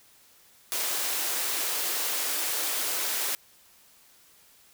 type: high-pass noise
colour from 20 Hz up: white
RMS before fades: -29 dBFS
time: 0.72-3.35 s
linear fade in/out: 0 ms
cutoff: 310 Hz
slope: 24 dB/octave
effects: white hiss -58 dBFS RMS until 4.73 s